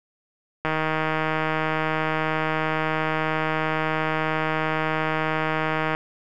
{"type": "click train", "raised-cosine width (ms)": 0.5, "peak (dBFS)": -9, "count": 833, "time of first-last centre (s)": [0.65, 5.949], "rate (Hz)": 157, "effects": []}